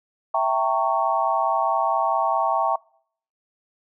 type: chord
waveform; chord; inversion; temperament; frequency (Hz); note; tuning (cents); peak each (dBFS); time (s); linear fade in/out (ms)
sine; E diminished seventh; none; equal with one note detuned; 659.3 / 784 / 914.2 / 1108.7; E5 / G5 / Bb5 / Db6; 0 / 0 / -34 / 0; -24; 0.34-2.76; 5
effects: noise-tail reverb RT60 0.6 s tail -25 dB re dry